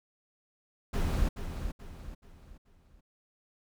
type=noise with echo; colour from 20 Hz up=brown; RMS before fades=-28 dBFS; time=0.93-1.29 s; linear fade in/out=10 ms; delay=430 ms; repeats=4; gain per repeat=-8 dB; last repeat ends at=3.01 s; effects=none